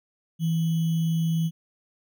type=tone with sample-and-hold; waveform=sine; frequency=163.5 Hz; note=E3; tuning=14 cents flat; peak=-21 dBFS; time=0.39-1.51 s; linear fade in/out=50 ms; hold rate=3150 Hz; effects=none